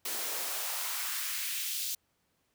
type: noise with high-pass filter sweep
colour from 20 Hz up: white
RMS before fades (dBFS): -35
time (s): 0.05-1.95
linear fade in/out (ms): 5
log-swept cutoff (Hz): 300 to 4000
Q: 1.3
effects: pink hiss -75 dBFS RMS until 2.54 s + high-pass 60 Hz 12 dB/octave